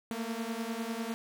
sawtooth beating tone pair, 223 / 233 Hz, A3 / A#3, +23 / -1 cents, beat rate 10 Hz, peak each -33 / -33 dBFS, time 0.11-1.14 s, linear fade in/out 0 ms, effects none

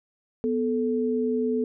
sine tone pair together, 246.9 / 436.5 Hz, B3 / A4, 0 / -14 cents, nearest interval minor seventh, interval 986 cents, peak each -25 dBFS, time 0.44-1.64 s, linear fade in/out 0 ms, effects none

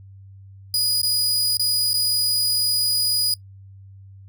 sawtooth tone with dropouts, 4929 Hz, D#8, 17 cents flat, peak -15 dBFS, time 0.74-3.34 s, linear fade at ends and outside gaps 2 ms, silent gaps 1.017-1.031 / 1.571-1.595 / 1.933-1.94 s, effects noise-tail reverb RT60 0.1 s tail -20 dB re dry + added 97 Hz sine -41 dBFS peak until 4.28 s

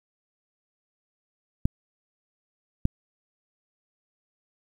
clicks, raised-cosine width 5 ms, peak -9 dBFS, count 2, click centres 1.655 / 2.854 s, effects 8-bit

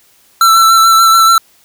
square tone with vibrato, 1337 Hz, E6, 24 cents sharp, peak -5 dBFS, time 0.41-1.38 s, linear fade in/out 2 ms, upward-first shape sine, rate 6.9 Hz, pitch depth 21 cents each way, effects white hiss -49 dBFS RMS until 1.64 s

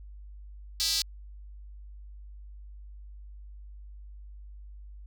square tone with high-pass filter, 179.3 Hz, F3, 46 cents sharp, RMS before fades -28 dBFS, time 0.8-1.02 s, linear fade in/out 0 ms, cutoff 4500 Hz, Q 3.4, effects added 50 Hz sine -43 dBFS peak until 5.06 s

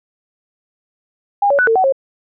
sine tone with pitch steps, 810 / 563 / 1486 / 451.8 / 752 / 539 Hz, G#5 / C#5 / F#6 / A4 / F#5 / C#5, -43 / +27 / +7 / +46 / +28 / -49 cents, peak -10 dBFS, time 1.42-1.924 s, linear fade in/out 5 ms, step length 84 ms, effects none

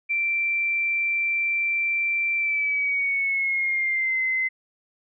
sine tone with pitch glide, 2349 to 2057 Hz, D7 to C7, 0 to -30 cents, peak -21 dBFS, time 0.09-4.49 s, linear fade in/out 20 ms, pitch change -230 cents, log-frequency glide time 2.36-4.21 s, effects none

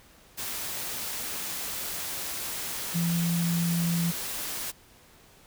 sine tone in noise, 170 Hz, F3, 46 cents flat, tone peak -24 dBFS, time 2.94-4.12 s, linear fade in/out 20 ms, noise white, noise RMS -34 dBFS, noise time 0.37-4.72 s, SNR +7 dB, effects pink hiss -56 dBFS RMS until 5.46 s

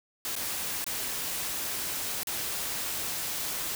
white noise with dropouts, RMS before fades -33 dBFS, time 0.25-3.75 s, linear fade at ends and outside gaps 1 ms, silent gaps 0.354-0.363 / 0.843-0.865 / 2.233-2.271 s, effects none

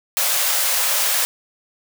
white high-pass noise, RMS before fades -19 dBFS, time 0.17-1.25 s, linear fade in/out 0 ms, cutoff 490 Hz, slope 96 dB/octave, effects none

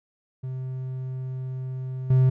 triangle tone with level steps, 129.7 Hz, C3, 15 cents flat, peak -27 / -13 dBFS, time 0.43-2.3 s, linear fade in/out 10 ms, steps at 2.1 s, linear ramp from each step 5 ms, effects none

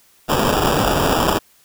white noise with sample-and-hold, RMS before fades -17 dBFS, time 0.28-1.39 s, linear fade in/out 20 ms, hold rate 2100 Hz, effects white hiss -54 dBFS RMS until 1.64 s

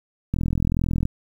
click train, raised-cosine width 5 ms, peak -10 dBFS, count 31, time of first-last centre 0.34-1.054 s, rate 42 Hz, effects 8-bit

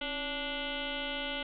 sine tone with frequency modulation, 1761 Hz, A6, 1 cent sharp, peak -33 dBFS, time 0.01-1.43 s, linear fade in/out 5 ms, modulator 298 Hz, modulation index 5.5, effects none

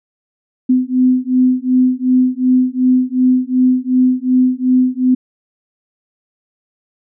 sine beating tone pair, 253.1 / 255.8 Hz, B3 / C4, +43 / -39 cents, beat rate 2.7 Hz, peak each -13 dBFS, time 0.69-5.15 s, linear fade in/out 10 ms, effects none

